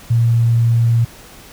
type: tone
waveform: sine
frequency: 116.54 Hz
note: A#2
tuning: in tune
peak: -10 dBFS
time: 0.1-1.05 s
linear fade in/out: 10 ms
effects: pink hiss -40 dBFS RMS until 1.52 s